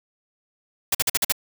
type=noise bursts; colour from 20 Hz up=white; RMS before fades=-20 dBFS; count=6; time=0.92-1.323 s; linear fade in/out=5 ms; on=28 ms; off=47 ms; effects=none